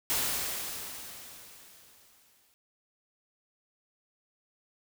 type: noise with exponential decay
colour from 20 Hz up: white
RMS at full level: -28 dBFS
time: 0.1-2.54 s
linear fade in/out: 0 ms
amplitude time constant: 530 ms
effects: none